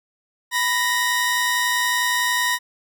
sawtooth tone pair together, 987.8 / 1864.7 Hz, B5 / A#6, 0 / 0 cents, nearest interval major seventh, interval 1100 cents, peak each -19 / -17 dBFS, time 0.51-2.59 s, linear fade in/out 50 ms, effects none

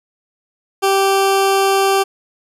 20% pulse tone, 390 Hz, G4, 9 cents flat, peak -7 dBFS, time 0.82-2.04 s, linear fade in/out 20 ms, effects resampled to 32000 Hz + 8-bit

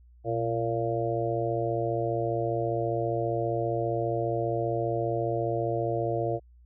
harmonic tone with a mistuned harmonic, 114.9 Hz, A#2, 25 cents flat, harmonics 1 / 3 / 4 / 5 / 6, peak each -32 / -32 / -32 / -32 / -32 dBFS, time 0.24-6.4 s, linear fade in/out 50 ms, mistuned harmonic 1, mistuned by +79 cents, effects added 60 Hz sine -52 dBFS peak until 6.65 s

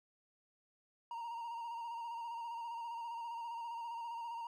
triangle tone with vibrato, 932.3 Hz, A#5, in tune, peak -39 dBFS, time 1.11-4.47 s, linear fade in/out 2 ms, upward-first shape square, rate 15 Hz, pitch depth 28 cents each way, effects none

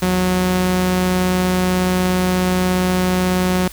sawtooth tone pair together, 80.77 / 182.9 Hz, E2 / F#3, -35 / -20 cents, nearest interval octave + major second, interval 1415 cents, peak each -23 / -11 dBFS, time 0.02-3.68 s, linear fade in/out 5 ms, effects added 50 Hz sine -38 dBFS peak until 3.72 s + white hiss -39 dBFS RMS until 3.72 s

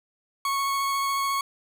40% pulse tone with vibrato, 1104 Hz, C#6, 7 cents flat, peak -23 dBFS, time 0.45-1.41 s, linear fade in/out 2 ms, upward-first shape sine, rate 14 Hz, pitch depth 11 cents each way, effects none

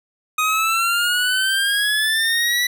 25% pulse exponential sweep, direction up, 1244.5 to 1970 Hz, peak -13 dBFS, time 0.38-2.67 s, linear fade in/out 5 ms, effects none

